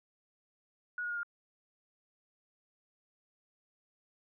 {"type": "tone with pitch steps", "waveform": "sine", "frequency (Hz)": [1457, 1441.1, 1425.4, 1409.8], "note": ["F#6", "F#6", "F6", "F6"], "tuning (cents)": [-27, -46, 35, 16], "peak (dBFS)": -34, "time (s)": [0.98, 1.232], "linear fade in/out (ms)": 2, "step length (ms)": 63, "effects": []}